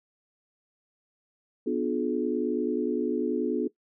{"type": "chord", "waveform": "sine", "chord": "B diminished seventh", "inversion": "none", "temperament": "just", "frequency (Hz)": [246.9, 296.3, 355.6, 426.7], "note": ["B3", "D4", "F4", "Ab4"], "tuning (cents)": [0, 15, 31, 47], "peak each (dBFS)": -30, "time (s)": [1.66, 3.68], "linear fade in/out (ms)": 10, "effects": ["noise-tail reverb RT60 0.1 s tail -18 dB re dry"]}